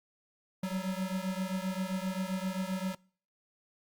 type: beating tone pair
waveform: square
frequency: 185 / 192.6 Hz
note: F#3 / G3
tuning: 0 / -30 cents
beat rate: 7.6 Hz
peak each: -35 / -37 dBFS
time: 0.63-2.95 s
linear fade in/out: 5 ms
effects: noise-tail reverb RT60 0.5 s tail -25 dB re dry + Opus 48 kbps